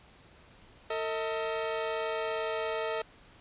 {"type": "tone pair together", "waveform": "sawtooth", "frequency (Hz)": [450.1, 636.5], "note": ["A4", "D#5"], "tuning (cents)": [39, 39], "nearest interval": "tritone", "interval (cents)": 600, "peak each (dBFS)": [-29, -30], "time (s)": [0.9, 3.02], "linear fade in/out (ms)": 5, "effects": ["pink hiss -57 dBFS RMS until 3.4 s", "resampled to 8000 Hz"]}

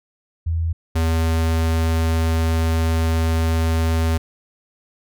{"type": "tone pair in turn", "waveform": ["sine", "square"], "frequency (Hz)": [82.41, 81.46], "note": ["E2", "E2"], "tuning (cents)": [0, -20], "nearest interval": "unison", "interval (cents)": 20, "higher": "first", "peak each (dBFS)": [-18, -17], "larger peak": "second", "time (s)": [[0.46, 0.73], [0.95, 4.18]], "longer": "second", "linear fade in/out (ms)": 10, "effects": []}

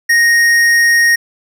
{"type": "tone with tanh clipping", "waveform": "sine", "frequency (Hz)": 1864.7, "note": "A#6", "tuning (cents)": 0, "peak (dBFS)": -9, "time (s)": [0.09, 1.16], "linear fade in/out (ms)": 10, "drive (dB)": 14, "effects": []}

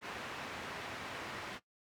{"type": "low-pass noise", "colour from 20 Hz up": "white", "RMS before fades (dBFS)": -44, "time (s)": [0.01, 1.6], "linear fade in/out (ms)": 50, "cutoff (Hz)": 2100, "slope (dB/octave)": 12, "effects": ["noise-tail reverb RT60 0.1 s tail -17 dB re dry", "high-pass 80 Hz 12 dB/octave"]}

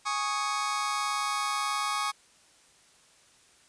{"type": "chord", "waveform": "sawtooth", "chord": "Ab suspended fourth", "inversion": "none", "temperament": "just", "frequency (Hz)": [830.6, 1107.5, 1245.9], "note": ["Ab5", "Db6", "Eb6"], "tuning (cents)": [0, -2, 2], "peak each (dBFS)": [-31, -27, -28], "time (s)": [0.05, 2.12], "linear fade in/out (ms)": 20, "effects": ["white hiss -60 dBFS RMS until 3.68 s", "resampled to 22050 Hz"]}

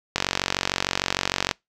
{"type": "click train", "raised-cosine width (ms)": 0.2, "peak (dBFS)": -3, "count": 64, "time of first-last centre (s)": [0.16, 1.512], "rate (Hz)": 46.6, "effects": ["noise-tail reverb RT60 0.2 s tail -26 dB re dry"]}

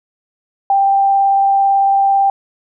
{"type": "tone with vibrato", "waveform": "sine", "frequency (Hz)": 788, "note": "G5", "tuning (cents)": 9, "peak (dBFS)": -9, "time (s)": [0.7, 2.3], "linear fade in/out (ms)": 2, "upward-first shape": "triangle", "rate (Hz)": 18, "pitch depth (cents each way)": 10, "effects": []}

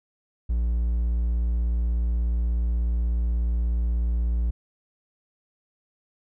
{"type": "tone", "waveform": "triangle", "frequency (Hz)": 58.27, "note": "A#1", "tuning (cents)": 0, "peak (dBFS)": -19, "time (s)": [0.49, 4.51], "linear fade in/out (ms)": 10, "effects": []}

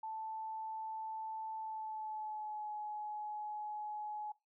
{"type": "tone with pitch glide", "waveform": "sine", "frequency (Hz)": [880, 844.6], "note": ["A5", "G#5"], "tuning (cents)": [0, 29], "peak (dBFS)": -40, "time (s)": [0.03, 4.32], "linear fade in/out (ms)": 5, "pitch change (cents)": -71, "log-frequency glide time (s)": [1.57, 2.72], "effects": ["noise-tail reverb RT60 0.2 s tail -19 dB re dry"]}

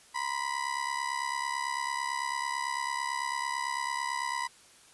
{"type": "ring-modulated tone", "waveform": "30% pulse", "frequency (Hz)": 987.8, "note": "B5", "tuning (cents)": 0, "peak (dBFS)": -25, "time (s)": [0.14, 4.48], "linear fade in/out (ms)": 20, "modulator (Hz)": 34.5, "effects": ["white hiss -57 dBFS RMS until 4.93 s", "resampled to 24000 Hz"]}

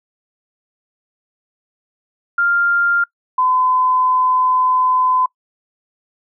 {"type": "tone pair in turn", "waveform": "sine", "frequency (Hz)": [1396.9, 1016.6], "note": ["F6", "B5"], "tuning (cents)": [0, 50], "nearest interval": "tritone", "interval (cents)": 550, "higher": "first", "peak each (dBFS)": -12, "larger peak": "neither", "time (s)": [[2.38, 3.04], [3.38, 5.26]], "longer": "second", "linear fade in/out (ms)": 5, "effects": ["noise-tail reverb RT60 0.1 s tail -24 dB re dry"]}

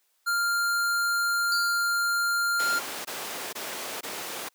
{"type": "tone", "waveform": "square", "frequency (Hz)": 1396.9, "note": "F6", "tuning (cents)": 0, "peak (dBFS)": -24, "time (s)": [0.26, 2.8], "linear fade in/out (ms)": 20}
{"type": "tone with exponential decay", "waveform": "sine", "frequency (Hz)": 4585, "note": "D8", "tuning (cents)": -42, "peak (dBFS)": -25, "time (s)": [1.52, 2.08], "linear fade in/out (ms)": 1, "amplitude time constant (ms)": 120}
{"type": "noise bursts", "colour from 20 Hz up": "pink", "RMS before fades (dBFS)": -33, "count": 4, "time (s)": [2.59, 4.49], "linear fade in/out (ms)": 10, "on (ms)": 460, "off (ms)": 20}
{"effects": ["white hiss -70 dBFS RMS until 4.54 s", "high-pass 400 Hz 12 dB/octave"]}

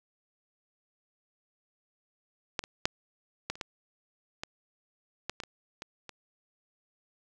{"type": "clicks", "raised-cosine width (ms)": 0.2, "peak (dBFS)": [-12, -24, -7, -14, -29, -17, -18, -15, -19, -26, -22, -25], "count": 12, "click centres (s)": [2.592, 2.639, 2.855, 3.5, 3.555, 3.612, 4.435, 5.296, 5.402, 5.436, 5.821, 6.093], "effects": []}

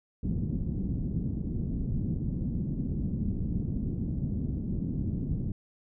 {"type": "low-pass noise", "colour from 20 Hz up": "white", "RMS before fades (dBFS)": -31, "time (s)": [0.23, 5.52], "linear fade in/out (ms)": 5, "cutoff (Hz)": 230, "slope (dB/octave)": 24, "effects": []}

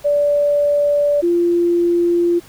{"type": "tone pair in turn", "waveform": "sine", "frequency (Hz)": [581, 345.5], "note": ["D5", "F4"], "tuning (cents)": [-19, -19], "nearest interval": "major sixth", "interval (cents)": 900, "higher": "first", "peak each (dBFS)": -12, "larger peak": "neither", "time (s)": [[0.04, 1.22], [1.22, 2.4]], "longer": "neither", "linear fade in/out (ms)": 20, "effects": ["pink hiss -44 dBFS RMS until 2.48 s"]}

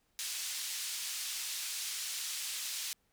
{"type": "band-pass noise", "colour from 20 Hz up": "pink", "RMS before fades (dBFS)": -39, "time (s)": [0.19, 2.93], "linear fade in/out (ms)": 0, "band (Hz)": [3600, 11000], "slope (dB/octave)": 12, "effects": ["pink hiss -75 dBFS RMS until 3.12 s"]}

